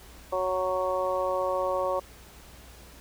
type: harmonic tone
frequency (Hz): 185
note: F#3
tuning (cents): 0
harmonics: 2 / 3 / 4 / 5 / 6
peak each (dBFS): -35 / -27 / -36 / -34 / -32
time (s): 0.32-2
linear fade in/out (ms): 10
effects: added 60 Hz sine -51 dBFS peak until 3 s + pink hiss -51 dBFS RMS until 3 s